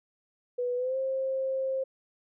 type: tone with pitch glide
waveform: sine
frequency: 491.9 to 530.3 Hz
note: B4 to C5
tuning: -7 to +23 cents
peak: -27 dBFS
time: 0.58-1.84 s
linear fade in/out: 10 ms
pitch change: +130 cents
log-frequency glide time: 0.76-0.97 s
effects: none